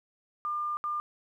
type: tone bursts at uneven times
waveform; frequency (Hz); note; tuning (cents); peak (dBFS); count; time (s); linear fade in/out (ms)
sine; 1200; D6; +37; -29; 2; 0.45-0.77 / 0.84-1; 0
effects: 11-bit